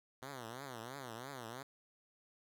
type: tone with vibrato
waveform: 5% pulse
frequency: 125.6 Hz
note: B2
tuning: 30 cents sharp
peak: -34 dBFS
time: 0.22-1.63 s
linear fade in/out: 5 ms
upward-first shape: triangle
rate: 3 Hz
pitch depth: 240 cents each way
effects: none